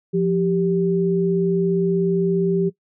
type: tone pair together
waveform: sine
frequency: 174.61 / 391.5 Hz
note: F3 / G4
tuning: 0 / -2 cents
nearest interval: octave + major second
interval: 1398 cents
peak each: -19 dBFS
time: 0.13-2.7 s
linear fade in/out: 20 ms
effects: noise-tail reverb RT60 0.1 s tail -18 dB re dry

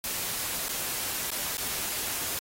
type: noise with dropouts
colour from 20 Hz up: white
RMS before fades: -32 dBFS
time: 0.04-2.39 s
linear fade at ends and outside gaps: 1 ms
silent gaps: 0.684-0.691 / 1.304-1.315 / 1.571-1.58 s
effects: AAC 48 kbps

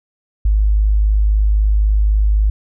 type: tone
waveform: sine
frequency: 51.91 Hz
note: G#1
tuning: in tune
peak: -10 dBFS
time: 0.45-2.5 s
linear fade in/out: 5 ms
effects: none

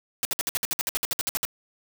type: noise bursts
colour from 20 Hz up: white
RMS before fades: -26 dBFS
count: 16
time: 0.23-1.451 s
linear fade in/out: 0 ms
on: 21 ms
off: 59 ms
effects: none

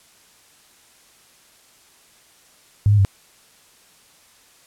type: tone with pitch steps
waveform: sine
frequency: 102.5 / 103.8 / 97.8 Hz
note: G#2 / G#2 / G2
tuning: -22 / 0 / -4 cents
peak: -11 dBFS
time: 2.86-3.049 s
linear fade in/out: 0 ms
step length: 63 ms
effects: white hiss -53 dBFS RMS until 4.66 s + low-pass 11000 Hz 12 dB/octave

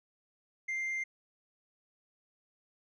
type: tone with tanh clipping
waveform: sine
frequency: 2097 Hz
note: C7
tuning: 3 cents sharp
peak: -33 dBFS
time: 0.68-1.04 s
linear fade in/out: 10 ms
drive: 2 dB
effects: none

